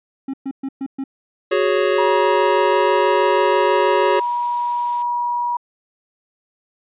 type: tone bursts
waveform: triangle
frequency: 270 Hz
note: C#4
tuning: 45 cents flat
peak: -20 dBFS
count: 5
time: 0.28-1.04 s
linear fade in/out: 5 ms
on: 56 ms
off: 120 ms
type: chord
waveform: square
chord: F# suspended second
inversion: none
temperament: just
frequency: 370 / 416.2 / 555 Hz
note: F#4 / G#4 / C#5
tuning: 0 / +4 / +2 cents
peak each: -20 dBFS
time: 1.51-4.2 s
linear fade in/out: 10 ms
type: noise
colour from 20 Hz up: blue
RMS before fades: -35 dBFS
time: 1.74-5.03 s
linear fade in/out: 10 ms
type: tone with pitch glide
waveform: sine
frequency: 956 to 962.6 Hz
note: A#5 to B5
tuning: +43 to -45 cents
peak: -18 dBFS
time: 1.98-5.57 s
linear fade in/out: 5 ms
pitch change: +12 cents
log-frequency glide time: 2.69-2.78 s
effects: resampled to 8000 Hz